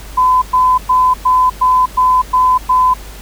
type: tone bursts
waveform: sine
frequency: 1013 Hz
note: B5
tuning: 44 cents sharp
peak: -7 dBFS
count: 8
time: 0.17-2.94 s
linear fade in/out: 10 ms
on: 250 ms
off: 110 ms
effects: added 50 Hz sine -30 dBFS peak until 3.21 s + pink hiss -35 dBFS RMS until 3.21 s